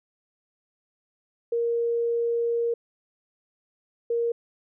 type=tone pair in turn; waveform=sine; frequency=468.2 / 468.2 Hz; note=A#4 / A#4; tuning=+8 / +8 cents; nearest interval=unison; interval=0 cents; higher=neither; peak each=-22 dBFS; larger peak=neither; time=1.52-2.74 / 4.1-4.32 s; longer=first; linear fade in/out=5 ms; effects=none